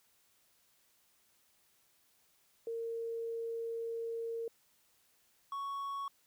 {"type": "tone pair in turn", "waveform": ["sine", "triangle"], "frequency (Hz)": [459.4, 1111.7], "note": ["A#4", "C#6"], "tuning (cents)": [-25, 5], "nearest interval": "octave + minor third", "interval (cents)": 1530, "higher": "second", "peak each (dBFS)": [-36, -35], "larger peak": "second", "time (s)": [[2.67, 4.48], [5.52, 6.08]], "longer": "first", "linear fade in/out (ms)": 2, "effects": ["white hiss -71 dBFS RMS until 6.26 s"]}